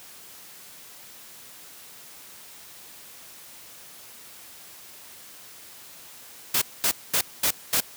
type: noise bursts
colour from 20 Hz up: white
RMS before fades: -22 dBFS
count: 5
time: 6.54-7.805 s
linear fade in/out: 5 ms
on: 77 ms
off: 220 ms
effects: white hiss -46 dBFS RMS until 7.96 s + high-pass 80 Hz 12 dB/octave